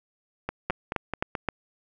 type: two click trains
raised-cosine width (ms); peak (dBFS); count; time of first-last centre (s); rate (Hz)
0.5; -10 / -14; 4 / 5; 0.7-1.487 / 0.49-1.352; 3.81 / 4.64
effects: none